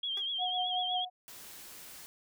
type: tone with vibrato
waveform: sine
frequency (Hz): 3250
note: G#7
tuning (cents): -38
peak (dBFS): -32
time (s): 0.03-1.05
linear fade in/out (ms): 5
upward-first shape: triangle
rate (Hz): 8.1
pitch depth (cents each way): 78
type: tone with exponential decay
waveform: 10% pulse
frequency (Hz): 397.2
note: G4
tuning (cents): +23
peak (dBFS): -36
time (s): 0.17-0.28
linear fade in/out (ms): 2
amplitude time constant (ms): 22
type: tone with tremolo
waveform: sine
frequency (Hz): 730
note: F#5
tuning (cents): -24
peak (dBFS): -30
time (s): 0.38-1.1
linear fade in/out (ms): 50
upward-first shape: triangle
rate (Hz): 5.6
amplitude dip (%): 65
type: noise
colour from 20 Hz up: white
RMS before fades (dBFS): -49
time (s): 1.28-2.06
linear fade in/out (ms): 0
effects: none